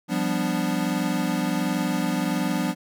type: chord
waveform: square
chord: G dominant seventh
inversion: third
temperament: equal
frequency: 174.61 / 196 / 246.9 / 293.7 Hz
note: F3 / G3 / B3 / D4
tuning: 0 / 0 / 0 / 0 cents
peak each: -29 dBFS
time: 0.08-2.75 s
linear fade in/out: 50 ms
effects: none